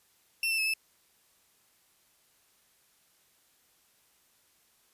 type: tone with pitch steps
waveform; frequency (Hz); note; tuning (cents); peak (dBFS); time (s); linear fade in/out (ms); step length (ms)
35% pulse; 2696 / 2663 / 2595 / 2627; E7 / E7 / E7 / E7; +38 / +17 / -28 / -7; -25; 0.43-0.738; 2; 77
effects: white hiss -67 dBFS RMS until 4.93 s + resampled to 32000 Hz